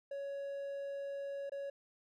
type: tone with dropouts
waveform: triangle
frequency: 558 Hz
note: C#5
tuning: 11 cents sharp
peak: -37 dBFS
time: 0.11-1.7 s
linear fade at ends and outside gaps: 5 ms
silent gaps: 1.496-1.519 s
effects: none